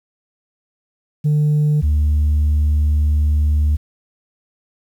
sine tone pair in turn, 150 / 75 Hz, D3 / D2, +37 / +37 cents, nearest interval octave, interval 1200 cents, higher first, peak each -10 / -10 dBFS, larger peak neither, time 1.24-1.82 / 1.82-3.77 s, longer second, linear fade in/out 20 ms, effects tanh soft clip ceiling -11 dBFS + 8-bit

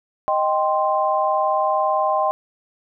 sine chord, C minor, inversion first, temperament equal, 622.3 / 784 / 1046.5 Hz, Eb5 / G5 / C6, 0 / 0 / 0 cents, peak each -21 dBFS, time 0.28-2.31 s, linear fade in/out 0 ms, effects none

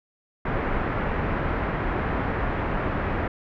pink low-pass noise, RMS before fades -26 dBFS, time 0.45-3.28 s, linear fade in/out 5 ms, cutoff 2000 Hz, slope 24 dB/octave, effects none

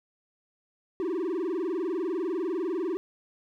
triangle tone with vibrato, 350 Hz, F4, 4 cents sharp, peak -25 dBFS, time 1-2.97 s, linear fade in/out 0 ms, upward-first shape sine, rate 20 Hz, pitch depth 200 cents each way, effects none

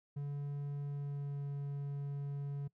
triangle tone with pitch glide, 143 to 141.6 Hz, D3 to C#3, -46 to +37 cents, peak -35 dBFS, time 0.16-2.68 s, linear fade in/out 10 ms, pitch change -17 cents, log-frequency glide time 0.83-1.45 s, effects noise-tail reverb RT60 0.1 s tail -22 dB re dry

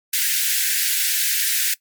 white high-pass noise, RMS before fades -20 dBFS, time 0.13-1.74 s, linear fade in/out 5 ms, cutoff 1500 Hz, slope 96 dB/octave, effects noise-tail reverb RT60 0.1 s tail -20 dB re dry + MP3 96 kbps

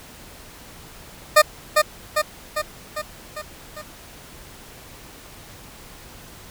20% pulse tone with echo, 609 Hz, D#5, 37 cents flat, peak -4 dBFS, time 1.36-1.42 s, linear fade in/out 10 ms, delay 400 ms, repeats 6, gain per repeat -4 dB, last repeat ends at 3.82 s, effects pink hiss -43 dBFS RMS until 6.5 s

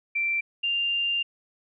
sine tone pair in turn, 2349 / 2793 Hz, D7 / F7, 0 / -1 cents, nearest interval minor third, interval 299 cents, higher second, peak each -23 dBFS, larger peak neither, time 0.15-0.41 / 0.63-1.23 s, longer second, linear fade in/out 10 ms, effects none

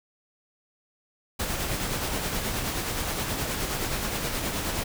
pink noise with tremolo, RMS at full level -28 dBFS, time 1.39-4.84 s, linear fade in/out 10 ms, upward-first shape sine, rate 9.5 Hz, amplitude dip 35%, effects none

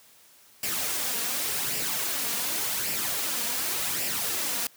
white noise with flanger, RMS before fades -29 dBFS, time 0.63-4.67 s, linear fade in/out 2 ms, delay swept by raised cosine 0.39 to 4.29 ms, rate 0.88 Hz, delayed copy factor +0.5, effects white hiss -56 dBFS RMS until 4.76 s + high-pass 100 Hz 12 dB/octave

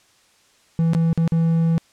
triangle tone with dropouts, 164.81 Hz, E3, in tune, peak -13 dBFS, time 0.79-1.78 s, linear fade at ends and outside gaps 0 ms, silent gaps 0.934-0.949 / 1.13-1.176 / 1.277-1.321 s, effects white hiss -57 dBFS RMS until 1.92 s + low-pass 8000 Hz 12 dB/octave

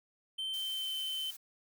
triangle tone with pitch glide, 3103 to 3073 Hz, G7 to G7, -18 to -35 cents, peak -33 dBFS, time 0.38-1.31 s, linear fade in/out 10 ms, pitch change -17 cents, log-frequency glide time 0.65-0.95 s
blue noise, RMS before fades -48 dBFS, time 0.53-1.37 s, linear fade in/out 10 ms
effects none

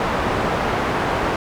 white low-pass noise, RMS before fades -21 dBFS, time 0-1.36 s, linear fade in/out 2 ms, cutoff 1100 Hz, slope 12 dB/octave, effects none

